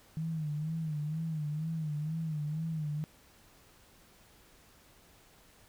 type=tone with vibrato; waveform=sine; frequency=155.56 Hz; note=D#3; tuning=in tune; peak=-32 dBFS; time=0.17-3.04 s; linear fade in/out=0 ms; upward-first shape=sine; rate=2.1 Hz; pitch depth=85 cents each way; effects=pink hiss -61 dBFS RMS until 5.68 s